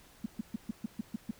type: tone bursts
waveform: sine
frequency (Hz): 220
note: A3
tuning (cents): 0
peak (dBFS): -30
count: 8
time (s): 0.24-1.31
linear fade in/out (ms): 5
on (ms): 20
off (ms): 130
effects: pink hiss -59 dBFS RMS until 1.39 s